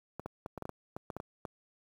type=clicks; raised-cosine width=1 ms; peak=-25 dBFS; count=12; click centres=0.196 / 0.26 / 0.461 / 0.577 / 0.623 / 0.654 / 0.693 / 0.965 / 1.102 / 1.166 / 1.201 / 1.452 s; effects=high-pass 60 Hz 12 dB/octave + 9-bit